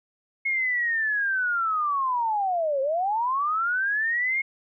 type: linear two-way sweep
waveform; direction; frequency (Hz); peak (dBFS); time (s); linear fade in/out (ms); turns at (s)
sine; down then up; 2172 to 524 to 2172; -22; 0.45-4.42; 10; 2.81
effects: none